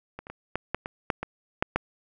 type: clicks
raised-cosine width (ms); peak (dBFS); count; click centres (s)
0.5; -22 / -29 / -23 / -12 / -11 / -18 / -8 / -16 / -7 / -8; 10; 0.19 / 0.269 / 0.3 / 0.556 / 0.746 / 0.859 / 1.102 / 1.23 / 1.625 / 1.76
effects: none